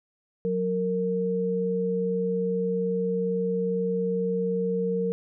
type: tone pair together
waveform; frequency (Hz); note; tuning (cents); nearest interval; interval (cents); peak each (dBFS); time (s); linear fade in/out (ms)
sine; 183.03 / 461.2; F#3 / A#4; -19 / -19; octave + major third; 1600; -28 / -25; 0.45-5.12; 0
effects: none